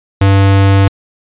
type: tone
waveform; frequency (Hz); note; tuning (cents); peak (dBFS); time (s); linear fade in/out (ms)
square; 98; G2; 0; -6; 0.21-0.88; 5
effects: resampled to 8000 Hz